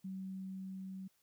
sine tone with level ramp, 190 Hz, F#3, 46 cents sharp, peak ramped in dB -40 to -43 dBFS, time 0.04-1.08 s, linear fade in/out 10 ms, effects white hiss -75 dBFS RMS until 1.22 s

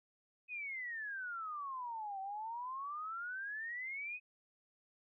sine exponential two-way sweep, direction down then up, 2540 to 762 to 2540 Hz, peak -40 dBFS, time 0.48-4.2 s, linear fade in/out 50 ms, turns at 2.2 s, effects none

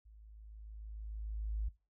sine tone with level ramp, 53.4 Hz, G#1, 49 cents sharp, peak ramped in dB -55 to -32 dBFS, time 0.05-1.69 s, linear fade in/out 10 ms, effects noise-tail reverb RT60 0.3 s tail -20 dB re dry

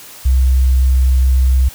sine tone, 64.6 Hz, C2, 21 cents flat, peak -8 dBFS, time 0.25-1.69 s, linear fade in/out 10 ms, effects white hiss -36 dBFS RMS until 1.74 s

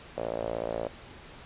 sawtooth tone with band-pass filter, 56.7 Hz, A#1, 47 cents flat, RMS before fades -33 dBFS, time 0.17-0.88 s, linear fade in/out 5 ms, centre 570 Hz, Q 4.7, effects pink hiss -48 dBFS RMS until 1.45 s + resampled to 8000 Hz

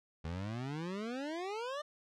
25% pulse exponential sweep, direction up, 77.78 to 610 Hz, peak -34 dBFS, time 0.24-1.82 s, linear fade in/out 10 ms, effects low-pass 5000 Hz 12 dB/octave

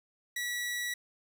sawtooth tone, 1940 Hz, B6, 31 cents flat, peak -29 dBFS, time 0.36-0.94 s, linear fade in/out 5 ms, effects none

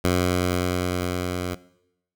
10% pulse tone with level ramp, 89.8 Hz, F2, 49 cents sharp, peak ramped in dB -10 to -18 dBFS, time 0.04-1.55 s, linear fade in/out 10 ms, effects noise-tail reverb RT60 0.8 s tail -19 dB re dry

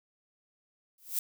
violet noise with exponential growth, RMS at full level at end -27 dBFS, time 0.98-1.19 s, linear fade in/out 2 ms, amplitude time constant 45 ms, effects none

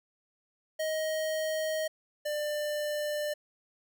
square tone pair in turn, 628 / 595.5 Hz, D#5 / D5, +16 / +24 cents, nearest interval minor second, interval 92 cents, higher first, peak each -30 / -31 dBFS, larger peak first, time 0.79-1.88 / 2.25-3.34 s, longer neither, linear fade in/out 10 ms, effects none

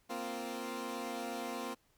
15% pulse chord, Bb suspended second, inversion none, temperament equal, 233.1 / 261.6 / 349.2 Hz, Bb3 / C4 / F4, 0 / 0 / 0 cents, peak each -36 / -36 / -38 dBFS, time 0.09-1.75 s, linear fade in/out 20 ms, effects pink hiss -72 dBFS RMS until 1.97 s

